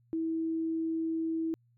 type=tone; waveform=sine; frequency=324.9 Hz; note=E4; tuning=25 cents flat; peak=-29 dBFS; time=0.13-1.54 s; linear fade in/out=0 ms; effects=added 119 Hz sine -64 dBFS peak until 1.77 s